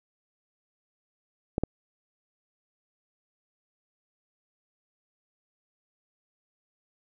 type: clicks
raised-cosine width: 2 ms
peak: -12 dBFS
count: 2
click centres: 1.581 / 1.636 s
effects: none